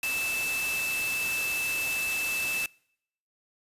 sine tone in noise, 2635 Hz, E7, 1 cent flat, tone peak -28 dBFS, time 0.03-2.66 s, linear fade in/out 2 ms, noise white, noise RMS -34 dBFS, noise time 0.03-2.66 s, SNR +3 dB, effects noise-tail reverb RT60 0.7 s tail -26 dB re dry + resampled to 32000 Hz

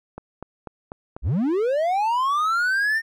click train, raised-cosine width 1 ms, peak -20 dBFS, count 5, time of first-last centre 0.18-1.165 s, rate 4.06 Hz
triangle linear sweep, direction up, 39.88 to 1837 Hz, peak -17 dBFS, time 1.22-3.02 s, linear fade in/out 50 ms
effects none

